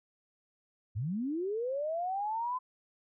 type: linear sweep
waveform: sine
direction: up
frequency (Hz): 89.9 to 1029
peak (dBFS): -31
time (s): 0.95-2.59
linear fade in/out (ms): 20
effects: none